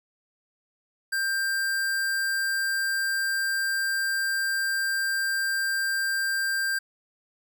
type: tone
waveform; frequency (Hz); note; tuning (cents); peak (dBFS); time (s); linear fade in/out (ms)
square; 1575; G6; +8; -25; 1.12-6.79; 10
effects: 10-bit